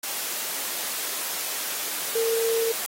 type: tone in noise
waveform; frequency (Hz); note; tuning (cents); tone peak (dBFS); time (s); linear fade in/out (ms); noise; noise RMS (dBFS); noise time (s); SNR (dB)
sine; 455.5; A#4; -40; -21; 2.15-2.72; 5; white; -30; 0.03-2.86; +6
effects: high-pass 300 Hz 12 dB/octave + AAC 48 kbps